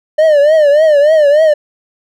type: tone with vibrato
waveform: triangle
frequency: 602 Hz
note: D5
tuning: 43 cents sharp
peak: -3 dBFS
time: 0.18-1.54 s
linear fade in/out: 10 ms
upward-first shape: triangle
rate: 3.4 Hz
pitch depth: 130 cents each way
effects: none